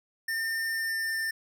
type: tone with pitch glide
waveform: square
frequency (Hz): 1807 to 1794.5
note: A6 to A6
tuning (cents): +46 to +34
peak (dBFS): -29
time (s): 0.28-1.31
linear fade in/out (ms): 5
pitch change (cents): -12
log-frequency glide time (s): 0.68-1.18
effects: none